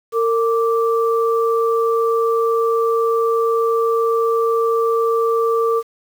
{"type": "tone pair together", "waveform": "sine", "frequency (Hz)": [457, 1170.7], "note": ["A#4", "D6"], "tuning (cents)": [-34, -6], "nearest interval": "octave + major third", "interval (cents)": 1628, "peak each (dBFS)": [-15, -20], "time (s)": [0.12, 5.83], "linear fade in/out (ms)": 50, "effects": ["7-bit"]}